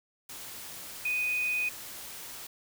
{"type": "tone in noise", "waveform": "sine", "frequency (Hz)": 2489, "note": "D#7", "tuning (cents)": 0, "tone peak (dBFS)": -27, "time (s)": [1.05, 1.69], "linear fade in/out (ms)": 5, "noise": "white", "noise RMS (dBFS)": -43, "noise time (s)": [0.29, 2.47], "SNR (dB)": 13, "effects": []}